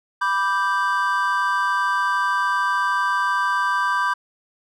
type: chord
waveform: triangle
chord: G major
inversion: first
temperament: equal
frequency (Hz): 987.8 / 1174.7 / 1568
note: B5 / D6 / G6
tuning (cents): 0 / 0 / 0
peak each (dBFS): -21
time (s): 0.21-4.14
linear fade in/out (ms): 10
effects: none